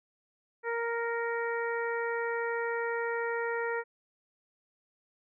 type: harmonic tone with a mistuned harmonic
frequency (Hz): 466.2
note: A#4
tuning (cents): 0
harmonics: 1 / 2 / 3 / 4 / 5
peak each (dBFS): -32 / -37 / -38 / -37 / -46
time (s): 0.63-3.84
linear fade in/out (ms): 50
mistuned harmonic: 5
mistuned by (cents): -26
effects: none